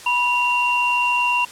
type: tone pair together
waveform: sine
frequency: 978.2 / 2764 Hz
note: B5 / F7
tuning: -17 / -19 cents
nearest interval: octave + tritone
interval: 1798 cents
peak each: -19 dBFS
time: 0.06-1.45 s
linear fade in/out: 5 ms
effects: white hiss -39 dBFS RMS until 1.51 s + low-pass 9000 Hz 12 dB/octave